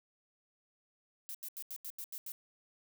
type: noise bursts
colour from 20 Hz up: violet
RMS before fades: -43 dBFS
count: 8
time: 1.29-2.319 s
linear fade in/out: 0 ms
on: 56 ms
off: 83 ms
effects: none